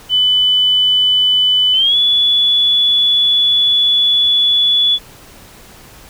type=tone with pitch glide; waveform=sine; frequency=3000 to 3426 Hz; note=F#7 to A7; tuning=+23 to -47 cents; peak=-9 dBFS; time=0.09-4.99 s; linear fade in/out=50 ms; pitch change=+230 cents; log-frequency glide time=1.73-1.97 s; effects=pink hiss -40 dBFS RMS until 6.09 s